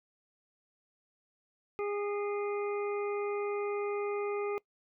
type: harmonic tone with a mistuned harmonic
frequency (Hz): 409.2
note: G#4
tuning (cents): -26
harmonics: 1 / 2 / 3 / 5 / 6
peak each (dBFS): -32 / -43 / -42 / -47 / -47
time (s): 1.79-4.58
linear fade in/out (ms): 0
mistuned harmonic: 5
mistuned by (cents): +32
effects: noise-tail reverb RT60 0.1 s tail -23 dB re dry